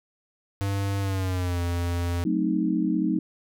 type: tone with pitch glide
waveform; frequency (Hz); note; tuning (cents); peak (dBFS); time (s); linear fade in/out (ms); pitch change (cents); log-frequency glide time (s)
square; 99 to 86.68; G2 to F2; +18 to -12; -25; 0.61-2.24; 0; -230; 1-1.61
type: chord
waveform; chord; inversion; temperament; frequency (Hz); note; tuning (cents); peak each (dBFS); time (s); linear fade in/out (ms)
sine; F# diminished seventh; none; equal with one note detuned; 185 / 220 / 261.6 / 312; F#3 / A3 / C4 / Eb4; 0 / 0 / 0 / +5; -27 / -28 / -29 / -25; 2.25-3.19; 5
effects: none